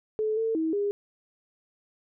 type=tone with pitch steps; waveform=sine; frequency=432.7 / 448.9 / 320.6 / 406.8 Hz; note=A4 / A4 / E4 / G#4; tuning=-29 / +35 / -48 / -36 cents; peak=-24 dBFS; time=0.19-0.91 s; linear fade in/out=0 ms; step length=180 ms; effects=none